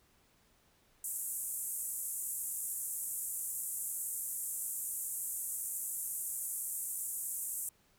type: band-pass noise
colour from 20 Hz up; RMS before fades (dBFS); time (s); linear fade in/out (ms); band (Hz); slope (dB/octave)
pink; -39; 1.04-7.69; 2; 7700 to 14000; 48
effects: pink hiss -69 dBFS RMS until 7.98 s